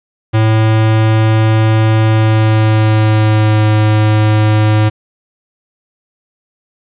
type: tone with pitch glide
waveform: square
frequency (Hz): 110 to 107.36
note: A2 to A2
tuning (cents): 0 to -42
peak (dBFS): -8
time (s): 0.33-4.9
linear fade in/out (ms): 20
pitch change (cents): -42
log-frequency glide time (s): 2.05-3.67
effects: resampled to 8000 Hz + 7-bit